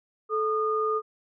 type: tone pair together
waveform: sine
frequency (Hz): 435.2 / 1221.4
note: A4 / D#6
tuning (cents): -19 / -32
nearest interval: octave + tritone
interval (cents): 1787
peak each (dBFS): -26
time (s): 0.29-1.02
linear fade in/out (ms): 50
effects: none